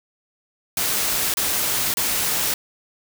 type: noise bursts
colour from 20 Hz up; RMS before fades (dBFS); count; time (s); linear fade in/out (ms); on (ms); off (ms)
white; -22; 3; 0.77-2.54; 2; 570; 30
effects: none